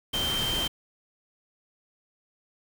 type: tone in noise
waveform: sine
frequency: 3136 Hz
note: G7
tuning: in tune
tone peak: -27 dBFS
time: 0.13-0.68 s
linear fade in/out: 10 ms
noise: pink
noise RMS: -32 dBFS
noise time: 0.13-0.68 s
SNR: +2 dB
effects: none